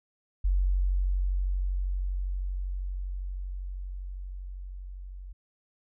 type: tone with level ramp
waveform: sine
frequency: 46.3 Hz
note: F#1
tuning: 2 cents sharp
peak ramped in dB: -21 to -39 dBFS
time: 0.44-5.33 s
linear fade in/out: 10 ms
effects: none